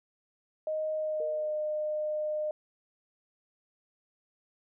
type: tone with pitch glide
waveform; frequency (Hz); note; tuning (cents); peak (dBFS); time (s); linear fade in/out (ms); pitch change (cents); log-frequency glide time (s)
sine; 622.3 to 609.1; D#5 to D#5; 0 to -37; -29; 0.67-2.51; 2; -37; 0.94-1.52
type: tone with exponential decay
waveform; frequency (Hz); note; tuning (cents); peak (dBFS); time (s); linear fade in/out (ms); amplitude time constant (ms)
sine; 466.2; A#4; 0; -34; 1.2-1.71; 2; 110
effects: none